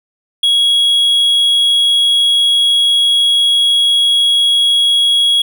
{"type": "tone", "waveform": "triangle", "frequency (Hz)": 3322, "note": "G#7", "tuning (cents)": 0, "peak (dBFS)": -7, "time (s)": [0.43, 5.42], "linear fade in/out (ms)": 5, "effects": []}